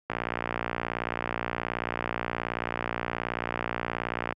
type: click train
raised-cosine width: 0.5 ms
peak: -13 dBFS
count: 249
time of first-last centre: 0.1-4.325 s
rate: 58.7 Hz
effects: high-pass 80 Hz 12 dB/octave + Opus 48 kbps